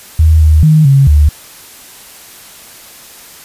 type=tone with pitch steps; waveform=sine; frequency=79.2 / 77.7 / 155.4 / 137.3 / 74.1 Hz; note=D#2 / D#2 / D#3 / C#3 / D2; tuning=+31 / -2 / -2 / -16 / +16 cents; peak=-3 dBFS; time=0.19-1.29 s; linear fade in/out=5 ms; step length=220 ms; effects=white hiss -35 dBFS RMS until 3.44 s + resampled to 32000 Hz